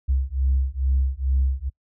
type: beating tone pair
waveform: sine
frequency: 65.41 / 67.71 Hz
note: C2 / C#2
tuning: 0 / -40 cents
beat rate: 2.3 Hz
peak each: -21 dBFS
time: 0.08-1.7 s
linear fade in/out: 20 ms
effects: noise-tail reverb RT60 0.1 s tail -26 dB re dry + tanh soft clip ceiling -13 dBFS